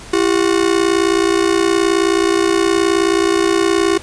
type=ring-modulated tone; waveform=45% pulse; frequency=364.9 Hz; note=F#4; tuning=24 cents flat; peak=-9 dBFS; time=0.13-3.98 s; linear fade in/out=5 ms; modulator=29.5 Hz; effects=pink hiss -35 dBFS RMS until 4.02 s + resampled to 22050 Hz